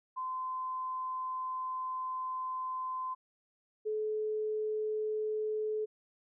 sine tone pair in turn, 1030 / 429.9 Hz, C6 / A4, -28 / -40 cents, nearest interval octave + minor third, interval 1512 cents, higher first, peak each -34 / -31 dBFS, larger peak second, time 0.16-3.15 / 3.85-5.86 s, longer first, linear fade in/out 20 ms, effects none

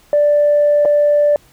sine tone with dropouts, 587.3 Hz, D5, in tune, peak -8 dBFS, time 0.13-1.36 s, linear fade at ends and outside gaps 1 ms, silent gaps 0.851-0.856 s, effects tanh soft clip ceiling -5 dBFS + pink hiss -50 dBFS RMS until 1.52 s

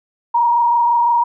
sine tone with frequency modulation, 947 Hz, A#5, 27 cents sharp, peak -11 dBFS, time 0.34-1.24 s, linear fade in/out 10 ms, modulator 25.9 Hz, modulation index 0.77, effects none

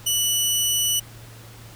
15% pulse tone, 2960 Hz, F#7, in tune, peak -12 dBFS, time 0.06-1 s, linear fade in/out 10 ms, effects added 114 Hz sine -43 dBFS peak until 1.75 s + pink hiss -46 dBFS RMS until 1.75 s

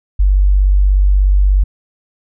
sine tone, 48.33 Hz, G1, 24 cents flat, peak -7 dBFS, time 0.19-1.64 s, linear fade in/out 10 ms, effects none

